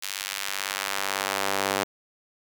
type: tone with high-pass filter sweep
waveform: sawtooth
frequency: 98 Hz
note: G2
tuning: in tune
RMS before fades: -29 dBFS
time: 0.02-1.84 s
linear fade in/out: 10 ms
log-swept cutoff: 2900 to 460 Hz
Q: 0.7
effects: none